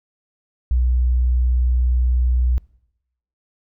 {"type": "tone", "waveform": "sine", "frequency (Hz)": 61.74, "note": "B1", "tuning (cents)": 0, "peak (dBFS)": -14, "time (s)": [0.71, 2.58], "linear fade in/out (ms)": 0, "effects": ["noise-tail reverb RT60 0.8 s tail -23 dB re dry"]}